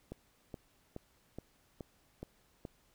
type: click train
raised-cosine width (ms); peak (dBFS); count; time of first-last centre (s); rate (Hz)
2; -29; 7; 0.12-2.652; 2.37
effects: pink hiss -70 dBFS RMS until 2.94 s